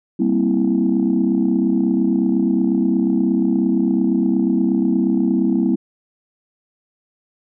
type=chord; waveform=sine; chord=C dominant seventh; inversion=second; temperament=equal; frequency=196 / 233.1 / 261.6 / 329.6 Hz; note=G3 / Bb3 / C4 / E4; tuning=0 / 0 / 0 / 0 cents; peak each=-19 dBFS; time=0.19-5.76 s; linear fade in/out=10 ms; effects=tanh soft clip ceiling -7 dBFS